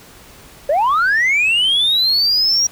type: linear sweep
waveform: sine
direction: up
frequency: 540 to 5730 Hz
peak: -10 dBFS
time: 0.69-2.67 s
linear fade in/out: 5 ms
effects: tanh soft clip ceiling -10 dBFS + pink hiss -42 dBFS RMS until 2.71 s